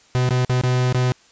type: tone with dropouts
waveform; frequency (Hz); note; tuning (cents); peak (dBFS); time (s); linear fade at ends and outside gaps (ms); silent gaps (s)
45% pulse; 126; B2; +35; -16; 0.15-1.12; 0; 0.291-0.307 / 0.448-0.496 / 0.613-0.636 / 0.926-0.946
effects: white hiss -53 dBFS RMS until 1.31 s + resampled to 16000 Hz